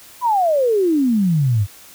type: exponential sweep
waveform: sine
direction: down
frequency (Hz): 1023 to 94.7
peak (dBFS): -13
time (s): 0.21-1.67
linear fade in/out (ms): 50
effects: white hiss -43 dBFS RMS until 1.94 s